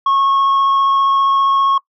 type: tone with vibrato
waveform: sine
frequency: 1095 Hz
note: C#6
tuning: 22 cents flat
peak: -8 dBFS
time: 0.06-1.78 s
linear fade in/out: 5 ms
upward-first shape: triangle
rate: 15 Hz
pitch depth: 10 cents each way
effects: noise-tail reverb RT60 0.1 s tail -22 dB re dry + tanh soft clip ceiling -10 dBFS